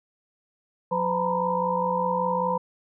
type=tone cluster; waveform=sine; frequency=180.5 / 508 / 896 / 941 / 1000 Hz; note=F#3 / B4 / A5 / A#5 / B5; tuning=-43 / +49 / +31 / +16 / +21 cents; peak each=-31 / -27 / -32 / -27 / -29 dBFS; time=0.91-2.58 s; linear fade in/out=10 ms; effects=none